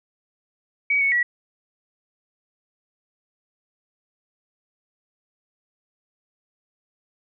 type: tone with pitch steps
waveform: sine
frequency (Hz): 2265 / 2214 / 1933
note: C#7 / C#7 / B6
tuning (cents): +37 / -3 / -38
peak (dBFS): -17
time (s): 0.9-1.23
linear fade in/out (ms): 5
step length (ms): 110
effects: none